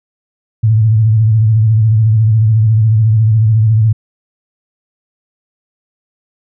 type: tone with vibrato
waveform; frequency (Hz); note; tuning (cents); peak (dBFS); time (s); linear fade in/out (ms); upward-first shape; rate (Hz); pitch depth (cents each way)
sine; 110; A2; 0; -6; 0.63-3.93; 10; sine; 14; 70
effects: none